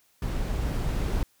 brown noise with level ramp, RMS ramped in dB -29 to -26 dBFS, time 0.22-1.23 s, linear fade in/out 2 ms, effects white hiss -65 dBFS RMS until 1.4 s

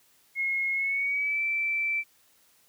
sine tone with pitch glide, 2162 to 2331 Hz, C#7 to D7, -44 to -14 cents, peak -25 dBFS, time 0.35-2.04 s, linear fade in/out 50 ms, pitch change +130 cents, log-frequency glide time 0.73-1.42 s, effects white hiss -63 dBFS RMS until 2.68 s + high-pass 60 Hz 12 dB/octave

